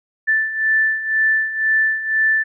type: beating tone pair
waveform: sine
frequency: 1760 / 1762 Hz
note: A6 / A6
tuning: 0 / +2 cents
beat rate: 2 Hz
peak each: -21 / -16 dBFS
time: 0.27-2.44 s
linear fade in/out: 20 ms
effects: none